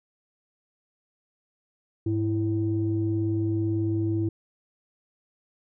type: tone pair together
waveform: sine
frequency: 103.82 / 329.6 Hz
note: G#2 / E4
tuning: 0 / 0 cents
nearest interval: octave + minor sixth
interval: 2000 cents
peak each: -25 dBFS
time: 2.06-4.29 s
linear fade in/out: 5 ms
effects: tanh soft clip ceiling -15 dBFS